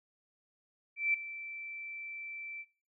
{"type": "tone with ADSR envelope", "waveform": "sine", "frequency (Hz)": 2333, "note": "D7", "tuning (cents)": -12, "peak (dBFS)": -25, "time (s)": [0.96, 2.65], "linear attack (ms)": 180, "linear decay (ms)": 5, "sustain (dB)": -16, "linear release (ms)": 47, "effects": ["noise-tail reverb RT60 0.5 s tail -24 dB re dry"]}